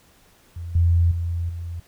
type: tone with level steps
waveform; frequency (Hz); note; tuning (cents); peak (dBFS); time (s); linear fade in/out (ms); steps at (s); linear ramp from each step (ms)
sine; 85.3; F2; -40; -29 / -14 / -22 / -28; 0.56-1.8; 5; 0.75 / 1.11 / 1.49; 5
effects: pink hiss -56 dBFS RMS until 1.87 s